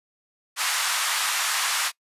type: band-pass noise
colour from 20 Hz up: pink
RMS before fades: -25 dBFS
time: 0.56-1.92 s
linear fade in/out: 50 ms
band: 1000 to 12000 Hz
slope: 24 dB/octave
effects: noise-tail reverb RT60 0.1 s tail -23 dB re dry + resampled to 32000 Hz